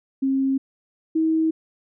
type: tone pair in turn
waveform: sine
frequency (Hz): 268.6 / 320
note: C4 / D#4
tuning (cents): +46 / +49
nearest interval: minor third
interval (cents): 303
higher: second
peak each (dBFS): -18 / -17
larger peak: second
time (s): 0.22-0.58 / 1.15-1.51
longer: neither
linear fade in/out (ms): 10
effects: none